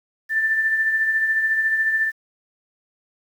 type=tone with tremolo; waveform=sine; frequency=1773 Hz; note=A6; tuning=13 cents sharp; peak=-15 dBFS; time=0.29-2.12 s; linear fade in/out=50 ms; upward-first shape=triangle; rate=14 Hz; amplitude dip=50%; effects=8-bit